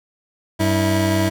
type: tone pair together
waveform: 25% pulse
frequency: 96.1 / 324.1 Hz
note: G2 / E4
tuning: -34 / -29 cents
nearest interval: octave + major sixth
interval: 2105 cents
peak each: -15 dBFS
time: 0.59-1.3 s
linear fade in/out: 20 ms
effects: none